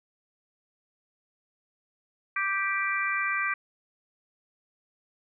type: harmonic tone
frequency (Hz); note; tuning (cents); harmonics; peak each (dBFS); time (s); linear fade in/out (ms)
392; G4; 0; 3 / 4 / 5 / 6; -31 / -31 / -31 / -31; 2.36-3.54; 5
effects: none